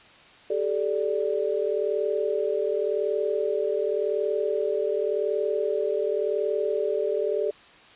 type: chord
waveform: sine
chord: G suspended second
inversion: none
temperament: equal with one note detuned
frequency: 392 / 432.9 / 587.3 Hz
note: G4 / A4 / D5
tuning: 0 / -28 / 0 cents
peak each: -28 / -26 / -28 dBFS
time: 0.5-7.51 s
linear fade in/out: 5 ms
effects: white hiss -51 dBFS RMS until 7.95 s + resampled to 8000 Hz